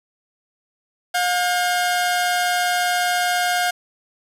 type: tone pair together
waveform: sawtooth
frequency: 715 / 1605.1 Hz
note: F5 / G6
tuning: +41 / +41 cents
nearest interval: octave + major second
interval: 1400 cents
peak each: -15 / -21 dBFS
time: 1.14-3.71 s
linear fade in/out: 10 ms
effects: resampled to 32000 Hz + 7-bit